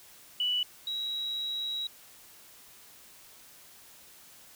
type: tone pair in turn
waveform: sine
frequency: 2960 / 3861 Hz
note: F#7 / B7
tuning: 0 / -40 cents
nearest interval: perfect fourth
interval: 460 cents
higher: second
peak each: -26 / -31 dBFS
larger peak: first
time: 0.4-0.63 / 0.87-1.87 s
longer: second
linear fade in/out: 2 ms
effects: white hiss -54 dBFS RMS until 4.55 s